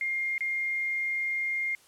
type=tone with dropouts; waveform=sine; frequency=2120 Hz; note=C7; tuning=22 cents sharp; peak=-27 dBFS; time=0.01-1.75 s; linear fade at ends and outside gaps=1 ms; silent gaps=0.38-0.407 s; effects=white hiss -59 dBFS RMS until 1.87 s + low-pass 11000 Hz 12 dB/octave